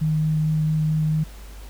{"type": "tone with vibrato", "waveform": "sine", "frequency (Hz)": 155.56, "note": "D#3", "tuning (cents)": 0, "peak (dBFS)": -18, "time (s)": [0.01, 1.24], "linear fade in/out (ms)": 10, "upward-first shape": "sine", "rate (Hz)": 4.5, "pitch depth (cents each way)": 8, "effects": ["added 50 Hz sine -37 dBFS peak until 1.69 s", "pink hiss -47 dBFS RMS until 1.69 s"]}